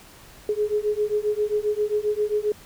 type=beating tone pair; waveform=sine; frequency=416.8 / 424.3 Hz; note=G#4 / G#4; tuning=+6 / +37 cents; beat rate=7.5 Hz; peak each=-24 dBFS; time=0.49-2.52 s; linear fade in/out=2 ms; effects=pink hiss -48 dBFS RMS until 2.65 s